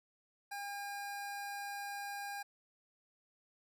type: tone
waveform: 25% pulse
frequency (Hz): 807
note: G#5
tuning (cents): -50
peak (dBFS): -37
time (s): 0.51-2.43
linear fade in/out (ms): 10
effects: none